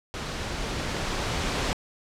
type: noise with level ramp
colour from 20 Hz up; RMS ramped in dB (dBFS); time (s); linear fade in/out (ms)
pink; -33 to -26; 0.14-1.73; 0
effects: low-pass 6000 Hz 12 dB/octave